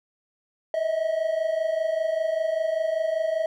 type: tone pair together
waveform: triangle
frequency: 622.3 / 647.4 Hz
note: D#5 / E5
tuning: 0 / -31 cents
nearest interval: minor second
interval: 69 cents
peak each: -26 / -22 dBFS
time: 0.74-3.46 s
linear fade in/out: 2 ms
effects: none